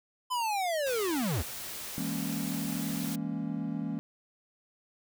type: linear sweep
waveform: square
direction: down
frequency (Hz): 1025 to 60.4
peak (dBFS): -29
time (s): 0.3-1.43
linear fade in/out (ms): 20
type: noise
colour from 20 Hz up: white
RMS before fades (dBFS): -40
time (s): 0.86-3.16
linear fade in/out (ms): 10
type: chord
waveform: triangle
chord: A# half-diminished seventh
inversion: second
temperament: equal with one note detuned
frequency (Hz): 164.81 / 205 / 233.1 / 277.2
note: E3 / G#3 / A#3 / C#4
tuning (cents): 0 / -22 / 0 / 0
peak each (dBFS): -35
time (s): 1.98-3.99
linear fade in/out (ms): 0
effects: none